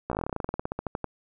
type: slowing click train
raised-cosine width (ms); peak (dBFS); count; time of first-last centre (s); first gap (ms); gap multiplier
1; -15; 23; 0.1-1.043; 15; 1.09
effects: none